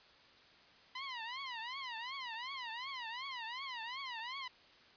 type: tone with vibrato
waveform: 15% pulse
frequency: 994 Hz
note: B5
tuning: 11 cents sharp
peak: -35 dBFS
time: 0.95-4.48 s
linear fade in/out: 5 ms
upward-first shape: triangle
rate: 2.7 Hz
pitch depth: 220 cents each way
effects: white hiss -62 dBFS RMS until 4.96 s + resampled to 11025 Hz